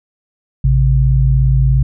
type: tone pair together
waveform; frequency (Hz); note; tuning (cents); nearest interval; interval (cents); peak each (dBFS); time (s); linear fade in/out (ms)
sine; 55.92 / 133; A1 / C3; +29 / +29; octave + minor third; 1500; -11; 0.64-1.83; 5
effects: none